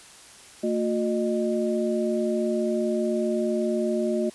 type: tone cluster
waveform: sine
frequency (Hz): 225.4 / 360.7 / 613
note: A3 / F#4 / D#5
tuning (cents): +42 / -44 / -26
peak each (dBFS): -26 / -26 / -28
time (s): 0.63-4.3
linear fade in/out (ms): 10
effects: white hiss -48 dBFS RMS until 4.34 s + resampled to 24000 Hz